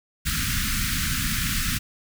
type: band-stop noise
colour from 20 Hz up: pink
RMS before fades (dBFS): -25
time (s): 0.25-1.79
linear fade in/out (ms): 20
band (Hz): 260 to 1300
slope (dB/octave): 48
effects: none